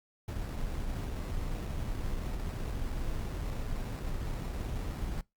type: noise with sample-and-hold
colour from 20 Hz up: brown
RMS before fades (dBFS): -35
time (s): 0.28-5.21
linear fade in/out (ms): 2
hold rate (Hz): 3150
effects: noise-tail reverb RT60 0.2 s tail -23 dB re dry + Opus 48 kbps